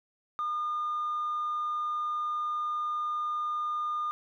triangle tone with tanh clipping, 1215 Hz, D#6, 42 cents flat, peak -29 dBFS, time 0.39-4.11 s, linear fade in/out 0 ms, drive 5 dB, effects none

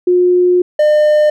sine / triangle tone pair in turn, 358.8 / 603.4 Hz, F4 / D5, +47 / +47 cents, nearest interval major sixth, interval 900 cents, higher second, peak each -7 / -5 dBFS, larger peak second, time 0.07-0.62 / 0.79-1.3 s, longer first, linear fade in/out 5 ms, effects none

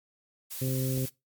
blue noise, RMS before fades -38 dBFS, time 0.5-1.1 s, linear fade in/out 20 ms
harmonic tone, 130.81 Hz, C3, in tune, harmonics 1 / 2 / 3 / 4, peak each -28 / -34 / -38 / -40 dBFS, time 0.61-1.06 s, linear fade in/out 10 ms
clicks, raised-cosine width 2 ms, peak -31 / -27 dBFS, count 2, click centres 0.681 / 0.977 s
effects noise-tail reverb RT60 0.2 s tail -20 dB re dry + MP3 96 kbps

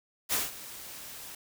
white noise with ADSR envelope, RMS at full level -27 dBFS, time 0.29-1.35 s, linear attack 37 ms, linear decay 180 ms, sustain -17 dB, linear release 4 ms, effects none

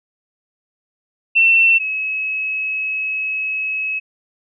sine tone pair in turn, 2693 / 2570 Hz, E7 / E7, +36 / -45 cents, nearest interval minor second, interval 81 cents, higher first, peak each -9 / -19 dBFS, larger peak first, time 1.35-1.79 / 1.79-4 s, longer second, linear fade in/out 20 ms, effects none

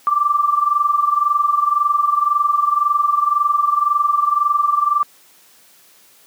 sine tone with amplitude modulation, 1174 Hz, D6, 1 cent flat, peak -10 dBFS, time 0.07-5.03 s, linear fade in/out 0 ms, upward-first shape sine, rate 21.9 Hz, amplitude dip 75%, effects white hiss -50 dBFS RMS until 6.26 s + high-pass 150 Hz 12 dB/octave

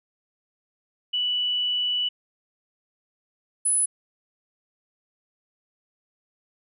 sine tone pair in turn, 2960 / 10086 Hz, F#7 / D#9, 0 / +22 cents, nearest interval octave + major sixth, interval 2122 cents, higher second, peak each -22 / -19 dBFS, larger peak second, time 1.13-2.09 / 3.65-3.86 s, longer first, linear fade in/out 10 ms, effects none

